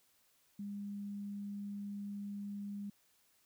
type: tone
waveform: sine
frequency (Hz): 202.5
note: G#3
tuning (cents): -43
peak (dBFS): -40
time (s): 0.59-2.9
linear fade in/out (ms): 5
effects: white hiss -72 dBFS RMS until 3.45 s